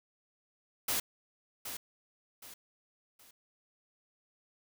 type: noise with echo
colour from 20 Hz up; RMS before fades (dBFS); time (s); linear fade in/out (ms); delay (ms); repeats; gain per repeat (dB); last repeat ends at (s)
white; -32; 0.88-1; 5; 770; 3; -9; 3.31
effects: none